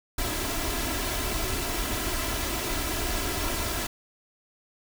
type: noise with comb filter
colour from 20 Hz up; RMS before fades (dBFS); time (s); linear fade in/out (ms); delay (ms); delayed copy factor
pink; -29; 0.18-3.87; 5; 3; +0.65
effects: none